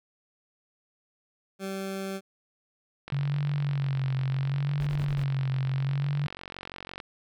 20% pulse tone, 193.4 Hz, G3, 23 cents flat, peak -27 dBFS, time 1.59-2.21 s, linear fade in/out 50 ms
click train, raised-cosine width 0.3 ms, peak -23 dBFS, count 181, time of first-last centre 3.08-7.002 s, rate 45.9 Hz
sine tone with vibrato, 138.59 Hz, C#3, in tune, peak -25 dBFS, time 3.12-6.27 s, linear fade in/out 5 ms, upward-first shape sine, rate 0.71 Hz, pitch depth 77 cents each way
brown noise bursts, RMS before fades -38 dBFS, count 5, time 4.8-5.236 s, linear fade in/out 5 ms, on 68 ms, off 24 ms
effects none

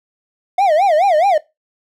triangle tone with vibrato, 698.5 Hz, F5, in tune, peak -8 dBFS, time 0.58-1.38 s, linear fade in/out 5 ms, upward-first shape sine, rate 4.7 Hz, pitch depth 260 cents each way, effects noise-tail reverb RT60 0.2 s tail -18 dB re dry

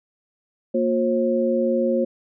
sine tone cluster, 233.1 / 358.9 / 537 Hz, A#3 / F4 / C5, 0 / +47 / +45 cents, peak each -22 / -24 / -21 dBFS, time 0.74-2.05 s, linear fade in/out 10 ms, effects none

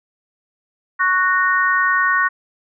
sine chord, F# major, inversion second, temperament just, 1110 / 1480 / 1850 Hz, C#6 / F#6 / A#6, +2 / 0 / -14 cents, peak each -18 dBFS, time 0.99-2.29 s, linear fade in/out 20 ms, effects none

